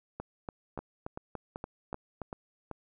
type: two click trains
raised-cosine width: 1 ms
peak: -23 / -24 dBFS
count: 8 / 6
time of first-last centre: 0.2-2.217 / 0.79-2.713 s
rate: 3.47 / 2.6 Hz
effects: none